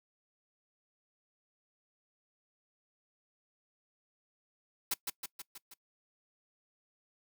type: noise with echo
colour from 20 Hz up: white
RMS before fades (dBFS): -32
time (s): 4.91-4.94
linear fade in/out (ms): 5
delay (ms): 160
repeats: 5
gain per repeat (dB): -4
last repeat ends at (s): 5.74
effects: noise-tail reverb RT60 0.1 s tail -22 dB re dry